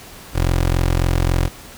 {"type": "tone", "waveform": "20% pulse", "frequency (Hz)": 43.65, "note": "F1", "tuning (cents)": 0, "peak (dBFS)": -10, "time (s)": [0.33, 1.5], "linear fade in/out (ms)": 50, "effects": ["pink hiss -39 dBFS RMS until 1.77 s"]}